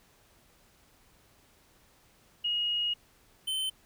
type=tone pair in turn; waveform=sine / square; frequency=2880 / 3074 Hz; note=F#7 / G7; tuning=-47 / -35 cents; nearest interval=minor second; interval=112 cents; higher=second; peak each=-27 / -30 dBFS; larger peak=first; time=2.44-2.94 / 3.47-3.7 s; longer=first; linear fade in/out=10 ms; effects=pink hiss -63 dBFS RMS until 3.85 s

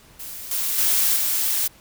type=noise with level steps; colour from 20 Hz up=blue; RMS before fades=-35 / -24 / -19 / -22 dBFS; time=0.19-1.68 s; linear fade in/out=10 ms; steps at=0.51 / 0.78 / 1.16 s; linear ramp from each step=2 ms; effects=pink hiss -51 dBFS RMS until 1.8 s

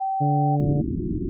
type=tone; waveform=sine; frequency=772 Hz; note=G5; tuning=27 cents flat; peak=-22 dBFS; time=0-0.57 s; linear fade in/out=20 ms
type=harmonic tone; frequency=144.8 Hz; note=D3; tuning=24 cents flat; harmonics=1 / 2 / 3 / 4 / 5; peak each=-20 / -26 / -34 / -33 / -40 dBFS; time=0.2-0.82 s; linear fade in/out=20 ms
type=low-pass noise; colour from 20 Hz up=white; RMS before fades=-26 dBFS; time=0.6-1.29 s; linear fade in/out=0 ms; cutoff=370 Hz; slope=96 dB/octave
effects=none

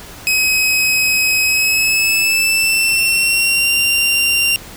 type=tone with pitch glide; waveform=sawtooth; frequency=2542 to 2772 Hz; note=D#7 to F7; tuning=+36 to -14 cents; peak=-9 dBFS; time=0.27-4.56 s; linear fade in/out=0 ms; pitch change=+150 cents; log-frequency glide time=1.44-3.72 s; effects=pink hiss -35 dBFS RMS until 4.76 s

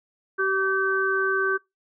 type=harmonic tone; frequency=385.2 Hz; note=G4; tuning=30 cents flat; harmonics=1 / 3 / 4; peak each=-25 / -28 / -23 dBFS; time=0.38-1.58 s; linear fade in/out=20 ms; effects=noise-tail reverb RT60 0.2 s tail -24 dB re dry

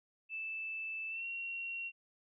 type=tone with pitch glide; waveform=sine; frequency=2637 to 2739 Hz; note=E7 to F7; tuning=0 to -34 cents; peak=-38 dBFS; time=0.29-1.92 s; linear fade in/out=50 ms; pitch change=+66 cents; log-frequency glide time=1.09-1.25 s; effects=none

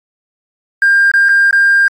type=tone with dropouts; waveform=triangle; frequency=1600 Hz; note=G6; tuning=35 cents sharp; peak=-3 dBFS; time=0.82-1.88 s; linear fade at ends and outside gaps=2 ms; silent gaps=1.115-1.138 / 1.287-1.291 / 1.51-1.528 s; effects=tanh soft clip ceiling -3 dBFS + AAC 64 kbps

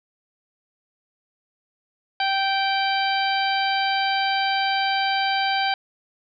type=harmonic tone; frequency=780 Hz; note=G5; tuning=9 cents flat; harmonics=1 / 2 / 3 / 4 / 5 / 6; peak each=-22 / -27 / -29 / -29 / -33 / -31 dBFS; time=2.2-5.74 s; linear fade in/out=2 ms; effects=none

